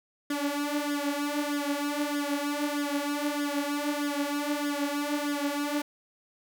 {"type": "tone with flanger", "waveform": "sawtooth", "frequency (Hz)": 289.8, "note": "D4", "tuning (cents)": -23, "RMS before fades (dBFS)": -30, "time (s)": [0.3, 5.82], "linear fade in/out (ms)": 5, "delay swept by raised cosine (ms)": [0.58, 6.18], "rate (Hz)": 1.6, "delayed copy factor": 0.75, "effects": []}